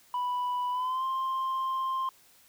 sine tone with pitch glide, 987.8 to 1052.6 Hz, B5 to C6, 0 to +10 cents, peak -25 dBFS, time 0.14-2.09 s, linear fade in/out 2 ms, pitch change +110 cents, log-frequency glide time 0.71-1.05 s, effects tanh soft clip ceiling -27 dBFS + white hiss -60 dBFS RMS until 2.48 s

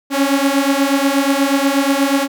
sawtooth beating tone pair, 272.6 / 280.9 Hz, C#4 / C#4, -29 / +23 cents, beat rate 8.3 Hz, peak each -12 dBFS, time 0.1-2.28 s, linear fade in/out 50 ms, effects none

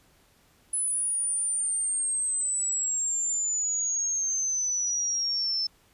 sine exponential sweep, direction down, 10120 to 5274 Hz, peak -25 dBFS, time 0.73-5.67 s, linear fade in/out 5 ms, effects pink hiss -62 dBFS RMS until 5.93 s + resampled to 32000 Hz

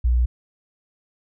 sine tone, 60.6 Hz, B1, 32 cents flat, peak -15 dBFS, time 0.04-0.26 s, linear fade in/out 10 ms, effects none

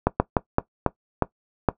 slowing click train, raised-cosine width 1 ms, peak -3 dBFS, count 7, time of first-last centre 0.07-1.688 s, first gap 130 ms, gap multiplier 1.29, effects noise-tail reverb RT60 0.1 s tail -18 dB re dry

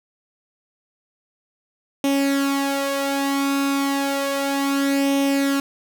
sawtooth tone with flanger, 277.2 Hz, C#4, in tune, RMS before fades -21 dBFS, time 2.04-5.6 s, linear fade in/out 2 ms, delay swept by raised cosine 0.33 to 2.83 ms, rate 0.32 Hz, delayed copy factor +0.6, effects 9-bit

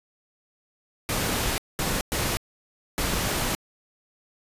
pink noise bursts at uneven times, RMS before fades -26 dBFS, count 4, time 1.09-1.58 / 1.79-2.01 / 2.12-2.37 / 2.98-3.55 s, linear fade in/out 0 ms, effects resampled to 32000 Hz

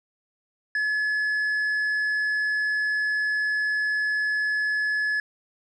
triangle tone with tanh clipping, 1708 Hz, G#6, 48 cents sharp, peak -23 dBFS, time 0.75-5.2 s, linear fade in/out 2 ms, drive 8 dB, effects none

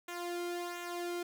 sawtooth tone with flanger, 349.5 Hz, F4, 1 cent sharp, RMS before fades -39 dBFS, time 0.08-1.23 s, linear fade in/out 5 ms, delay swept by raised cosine 0.2 to 1.13 ms, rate 1.4 Hz, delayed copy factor -0.65, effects none

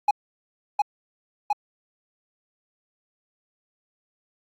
triangle tone with echo, 830.6 Hz, G#5, in tune, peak -13 dBFS, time 0.08-0.11 s, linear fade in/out 5 ms, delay 710 ms, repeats 2, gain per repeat -2 dB, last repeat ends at 1.53 s, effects AAC 64 kbps

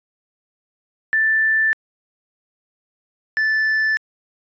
sine / triangle tone pair in turn, 1766 / 1753.8 Hz, A6 / A6, +6 / -6 cents, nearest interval unison, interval 12 cents, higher first, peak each -14 dBFS, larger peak neither, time 1.13-1.73 / 3.37-3.97 s, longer neither, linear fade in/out 0 ms, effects resampled to 16000 Hz

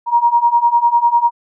sine beating tone pair, 940 / 950 Hz, A#5 / A#5, +14 / +33 cents, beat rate 10 Hz, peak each -14 / -12 dBFS, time 0.06-1.31 s, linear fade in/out 50 ms, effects none

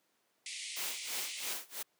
pink band-pass noise, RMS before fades -43 dBFS, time 0.46-1.53 s, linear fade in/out 2 ms, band 2000 to 9800 Hz, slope 96 dB/octave
white noise with tremolo, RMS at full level -38 dBFS, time 0.76-1.83 s, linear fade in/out 10 ms, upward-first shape sine, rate 3 Hz, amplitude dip 95%
effects pink hiss -75 dBFS RMS until 1.99 s + high-pass 300 Hz 12 dB/octave

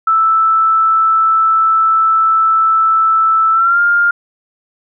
sine tone with pitch glide, 1318.5 to 1405 Hz, E6 to F6, 0 to +10 cents, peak -8 dBFS, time 0.07-4.11 s, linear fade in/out 5 ms, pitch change +110 cents, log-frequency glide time 3.52-3.8 s, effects none

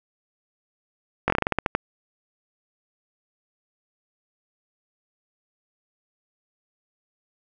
slowing click train, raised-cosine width 0.5 ms, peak -5 dBFS, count 11, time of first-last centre 1.28-1.75 s, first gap 20 ms, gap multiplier 1.18, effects none

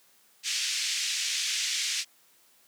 white band-pass noise, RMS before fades -30 dBFS, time 0.43-2.05 s, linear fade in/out 50 ms, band 2100 to 6800 Hz, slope 24 dB/octave, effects white hiss -62 dBFS RMS until 2.67 s + high-pass 150 Hz 12 dB/octave

